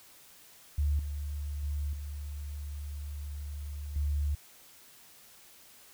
sine tone with level steps, 72.8 Hz, D2, 15 cents flat, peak -25 / -33 / -30 / -36 / -27 dBFS, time 0.78-4.35 s, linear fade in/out 5 ms, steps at 0.99 / 1.63 / 1.93 / 3.96 s, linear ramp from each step 2 ms, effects white hiss -56 dBFS RMS until 5.93 s

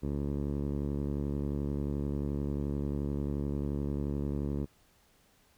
10% pulse tone with low-pass filter, 71.4 Hz, D2, 48 cents flat, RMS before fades -33 dBFS, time 0.02-4.66 s, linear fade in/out 20 ms, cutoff 420 Hz, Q 0.66, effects pink hiss -66 dBFS RMS until 5.57 s

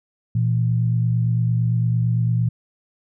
sine tone pair together, 117.95 / 166.8 Hz, A#2 / E3, +21 / +21 cents, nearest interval tritone, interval 600 cents, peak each -17 / -24 dBFS, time 0.35-2.49 s, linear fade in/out 5 ms, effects none

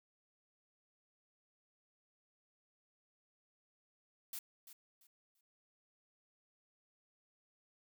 blue noise with echo, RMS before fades -44 dBFS, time 4.33-4.39 s, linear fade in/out 2 ms, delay 340 ms, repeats 3, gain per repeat -12 dB, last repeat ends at 5.41 s, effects none

